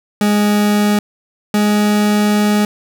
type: tone pair in turn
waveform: 40% pulse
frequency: 207.7 / 208.6 Hz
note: G#3 / G#3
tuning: 0 / +8 cents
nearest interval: unison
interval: 8 cents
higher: second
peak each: -10 dBFS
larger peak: neither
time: 0.21-0.99 / 1.54-2.65 s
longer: second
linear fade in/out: 2 ms
effects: none